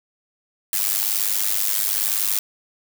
blue noise with amplitude modulation, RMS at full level -18 dBFS, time 0.73-2.39 s, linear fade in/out 2 ms, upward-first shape sine, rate 101 Hz, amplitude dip 85%, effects none

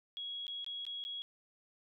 sine tone with dropouts, 3322 Hz, G#7, in tune, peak -39 dBFS, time 0.17-1.22 s, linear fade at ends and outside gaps 0 ms, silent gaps 0.468-0.48 / 0.645-0.664 / 0.852-0.866 / 1.04-1.05 s, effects none

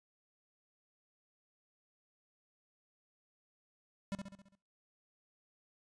square tone with echo, 197.4 Hz, G3, 12 cents sharp, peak -36 dBFS, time 4.12-4.15 s, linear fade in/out 0 ms, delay 67 ms, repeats 6, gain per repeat -5 dB, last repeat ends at 4.552 s, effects noise-tail reverb RT60 0.5 s tail -23 dB re dry + resampled to 22050 Hz

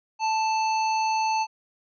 harmonic tone, 880 Hz, A5, in tune, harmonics 1 / 3 / 5 / 7, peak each -22 / -32 / -36 / -39 dBFS, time 0.19-1.47 s, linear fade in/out 50 ms, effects none

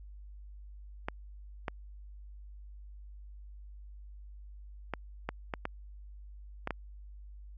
clicks, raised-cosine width 0.5 ms, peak -18 dBFS, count 8, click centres 1.085 / 1.682 / 4.937 / 5.29 / 5.538 / 5.654 / 6.674 / 6.707 s, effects added 50 Hz sine -46 dBFS peak until 7.57 s + AAC 48 kbps

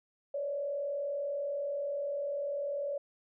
sine tone with frequency modulation, 570 Hz, C#5, 48 cents sharp, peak -32 dBFS, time 0.34-2.98 s, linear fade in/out 5 ms, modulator 40.2 Hz, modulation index 0.59, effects none

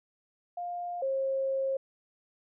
sine tone pair in turn, 704 / 537.1 Hz, F5 / C5, +14 / +45 cents, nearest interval perfect fourth, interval 469 cents, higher first, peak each -33 / -27 dBFS, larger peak second, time 0.57-1.02 / 1.02-1.77 s, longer second, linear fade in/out 5 ms, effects none

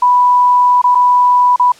sine tone with dropouts, 987 Hz, B5, 1 cent flat, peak -6 dBFS, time 0.02-1.72 s, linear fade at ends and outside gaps 5 ms, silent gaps 0.817-0.84 / 0.949-0.953 / 1.561-1.596 s, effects white hiss -41 dBFS RMS until 1.79 s + low-pass 7000 Hz 12 dB/octave

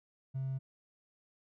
triangle tone with hard clipping, 133.2 Hz, C3, 31 cents sharp, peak -34 dBFS, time 0.34-0.59 s, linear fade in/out 20 ms, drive 4 dB, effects none

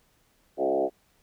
sine tone with frequency modulation, 516 Hz, C5, 24 cents flat, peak -22 dBFS, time 0.57-0.9 s, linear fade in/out 50 ms, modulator 67 Hz, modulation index 3, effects pink hiss -66 dBFS RMS until 1.22 s

